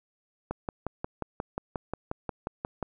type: click train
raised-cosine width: 1 ms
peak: -17 dBFS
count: 14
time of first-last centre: 0.51-2.827 s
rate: 5.61 Hz
effects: none